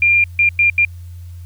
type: tone bursts at uneven times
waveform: sine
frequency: 2395 Hz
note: D7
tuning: 33 cents sharp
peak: -9 dBFS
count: 4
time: 0.02-0.24 / 0.39-0.49 / 0.59-0.7 / 0.78-0.85 s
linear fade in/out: 2 ms
effects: added 87 Hz sine -30 dBFS peak until 1.45 s + white hiss -54 dBFS RMS until 1.45 s